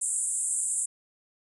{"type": "band-pass noise", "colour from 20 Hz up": "white", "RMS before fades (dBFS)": -29, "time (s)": [0.01, 0.86], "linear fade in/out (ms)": 10, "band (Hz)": [7400, 9700], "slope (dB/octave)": 96, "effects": []}